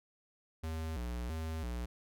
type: tone with vibrato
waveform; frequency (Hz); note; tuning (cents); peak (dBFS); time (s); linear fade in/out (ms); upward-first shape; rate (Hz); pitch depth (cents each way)
square; 69.4; C#2; +3; -37; 0.63-1.86; 10; square; 1.5; 250
effects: none